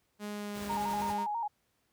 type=tone with pitch glide; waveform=sawtooth; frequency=207.7 to 203.7 Hz; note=G#3 to G#3; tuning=0 to -33 cents; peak=-33 dBFS; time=0.19-1.27 s; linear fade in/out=50 ms; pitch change=-33 cents; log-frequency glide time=0.31-0.73 s
type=noise with tremolo; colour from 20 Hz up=pink; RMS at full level=-43 dBFS; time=0.53-1.16 s; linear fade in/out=50 ms; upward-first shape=sine; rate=11 Hz; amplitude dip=35%
type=tone with vibrato; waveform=sine; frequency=880 Hz; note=A5; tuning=in tune; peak=-31 dBFS; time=0.69-1.48 s; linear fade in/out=10 ms; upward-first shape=square; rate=6.1 Hz; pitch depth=92 cents each way
effects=pink hiss -75 dBFS RMS until 1.92 s + high-pass 60 Hz 12 dB/octave